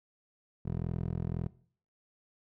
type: tone with band-pass filter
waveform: 15% pulse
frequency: 41.92 Hz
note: E1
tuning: 30 cents sharp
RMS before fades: -35 dBFS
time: 0.65-1.48 s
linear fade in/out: 10 ms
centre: 180 Hz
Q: 0.93
effects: noise-tail reverb RT60 0.5 s tail -19 dB re dry

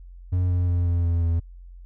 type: tone with pitch steps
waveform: triangle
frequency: 90.2 / 88.86 / 87.53 / 86.23 / 84.94 / 83.67 Hz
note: F#2 / F2 / F2 / F2 / F2 / E2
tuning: -44 / +31 / +4 / -21 / -48 / +26 cents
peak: -17 dBFS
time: 0.32-1.4 s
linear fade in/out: 10 ms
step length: 180 ms
effects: added 44 Hz sine -40 dBFS peak until 1.85 s

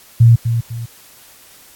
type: tone with echo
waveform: sine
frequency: 116.4 Hz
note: A#2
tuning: 2 cents flat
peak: -4 dBFS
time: 0.2-0.36 s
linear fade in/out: 10 ms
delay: 250 ms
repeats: 2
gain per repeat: -9 dB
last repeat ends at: 0.86 s
effects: white hiss -44 dBFS RMS until 1.75 s + AAC 64 kbps

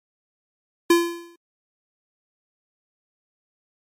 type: tone with exponential decay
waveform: square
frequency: 341.7 Hz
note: F4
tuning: 38 cents flat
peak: -11 dBFS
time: 0.9-1.36 s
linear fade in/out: 5 ms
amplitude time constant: 98 ms
effects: MP3 64 kbps

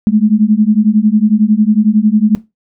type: beating tone pair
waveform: sine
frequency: 207.7 / 218.7 Hz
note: G#3 / A3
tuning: 0 / -10 cents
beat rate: 11 Hz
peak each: -10 dBFS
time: 0.07-2.35 s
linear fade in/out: 0 ms
effects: noise-tail reverb RT60 0.2 s tail -17 dB re dry

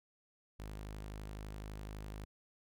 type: tone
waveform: sawtooth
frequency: 51.91 Hz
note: G#1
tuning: in tune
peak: -40 dBFS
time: 0.59-2.25 s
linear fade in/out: 10 ms
effects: none

